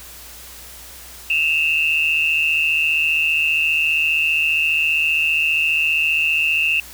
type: tone pair together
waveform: sine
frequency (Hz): 2599 / 2754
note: E7 / F7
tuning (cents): -25 / -25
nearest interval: minor second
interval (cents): 100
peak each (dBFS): -18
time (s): 1.3-6.8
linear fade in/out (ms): 2
effects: added 60 Hz sine -45 dBFS peak until 6.93 s + white hiss -39 dBFS RMS until 6.93 s